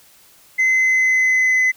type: tone with pitch glide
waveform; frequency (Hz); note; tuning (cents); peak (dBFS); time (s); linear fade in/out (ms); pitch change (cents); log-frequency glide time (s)
sine; 2051 to 2027; C7 to B6; -35 to +45; -10; 0.58-1.72; 20; -20; 0.72-1.6
effects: tanh soft clip ceiling -12 dBFS + white hiss -50 dBFS RMS until 1.76 s